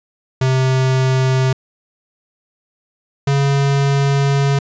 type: tone pair in turn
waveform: square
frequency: 130.8 / 139.41 Hz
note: C3 / C#3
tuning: 0 / +10 cents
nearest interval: minor second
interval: 110 cents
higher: second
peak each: -13 dBFS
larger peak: neither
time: 0.41-1.53 / 3.27-4.59 s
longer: second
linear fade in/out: 5 ms
effects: resampled to 16000 Hz